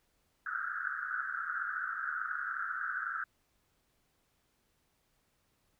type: band-pass noise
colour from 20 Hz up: white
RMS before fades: -37 dBFS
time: 0.46-3.24 s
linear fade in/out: 5 ms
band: 1300 to 1600 Hz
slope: 96 dB/octave
effects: pink hiss -75 dBFS RMS until 5.79 s